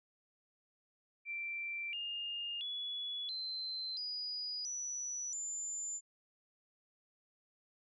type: tone with pitch steps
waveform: sine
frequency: 2349 / 2826 / 3400 / 4090 / 4920 / 5919 / 7121 Hz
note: D7 / F7 / G#7 / C8 / D#8 / F#8 / A8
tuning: 0 / +20 / +40 / -40 / -20 / 0 / +20 cents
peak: -38 dBFS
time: 1.25-6.01 s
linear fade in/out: 50 ms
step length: 680 ms
effects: none